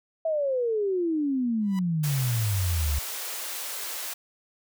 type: exponential sweep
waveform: sine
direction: down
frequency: 659.3 to 68.7 Hz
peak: -23 dBFS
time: 0.25-2.99 s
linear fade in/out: 5 ms
type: tone with exponential growth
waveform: sawtooth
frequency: 987.8 Hz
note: B5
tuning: in tune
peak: -32 dBFS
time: 1.61-1.79 s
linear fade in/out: 1 ms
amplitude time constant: 39 ms
type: high-pass noise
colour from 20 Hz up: white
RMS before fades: -34 dBFS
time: 2.03-4.14 s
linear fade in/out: 10 ms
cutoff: 400 Hz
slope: 24 dB/octave
effects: none